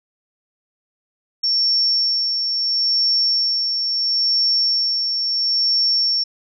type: tone with tremolo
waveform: sine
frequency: 5460 Hz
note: F8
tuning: 40 cents flat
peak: -14 dBFS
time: 1.43-6.24 s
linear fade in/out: 10 ms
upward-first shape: sine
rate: 0.74 Hz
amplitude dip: 40%
effects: none